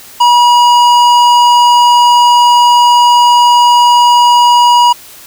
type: tone with hard clipping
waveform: triangle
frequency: 965 Hz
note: B5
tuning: 40 cents flat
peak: -5 dBFS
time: 0.2-4.93 s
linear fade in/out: 10 ms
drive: 16 dB
effects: white hiss -34 dBFS RMS until 5.26 s